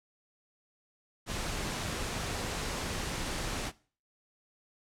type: noise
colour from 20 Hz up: pink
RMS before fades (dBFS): -35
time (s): 1.26-3.72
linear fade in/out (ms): 50
effects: noise-tail reverb RT60 0.4 s tail -20 dB re dry + low-pass 9000 Hz 12 dB/octave